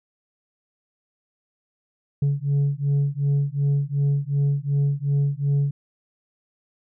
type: beating tone pair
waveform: sine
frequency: 140.3 / 143 Hz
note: C#3 / D3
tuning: +21 / -46 cents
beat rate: 2.7 Hz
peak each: -20 dBFS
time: 2.22-5.71 s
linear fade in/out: 5 ms
effects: tanh soft clip ceiling -16 dBFS